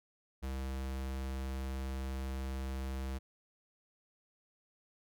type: tone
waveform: square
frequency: 66.2 Hz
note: C2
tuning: 21 cents sharp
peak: -37 dBFS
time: 0.42-3.19 s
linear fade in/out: 20 ms
effects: none